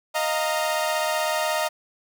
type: chord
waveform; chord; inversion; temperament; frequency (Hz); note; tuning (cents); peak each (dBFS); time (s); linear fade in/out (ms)
sawtooth; Eb suspended second; none; equal with one note detuned; 622.3 / 698.5 / 925.9; Eb5 / F5 / Bb5; 0 / 0 / -12; -21 / -25 / -24; 0.14-1.69; 20
effects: none